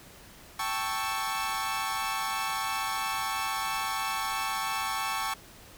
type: chord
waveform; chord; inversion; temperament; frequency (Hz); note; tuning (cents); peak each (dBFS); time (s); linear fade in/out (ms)
sawtooth; A dominant seventh; third; equal; 784 / 880 / 1108.7 / 1318.5; G5 / A5 / C#6 / E6; 0 / 0 / 0 / 0; -33 / -31 / -29 / -33; 0.59-5.34; 5
effects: pink hiss -51 dBFS RMS until 5.77 s